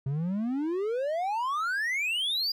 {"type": "exponential sweep", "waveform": "triangle", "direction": "up", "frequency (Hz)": [130.81, 4908], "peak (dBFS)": -25, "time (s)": [0.06, 2.52], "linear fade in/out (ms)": 5, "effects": []}